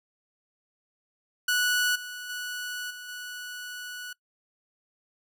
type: tone with level steps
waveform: sawtooth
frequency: 1474 Hz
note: F#6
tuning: 7 cents flat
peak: -19 / -33 / -29 / -36 / -33 dBFS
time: 1.48-4.13 s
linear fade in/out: 5 ms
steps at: 1.95 / 2.29 / 2.9 / 3.08 s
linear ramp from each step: 10 ms
effects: noise-tail reverb RT60 0.1 s tail -22 dB re dry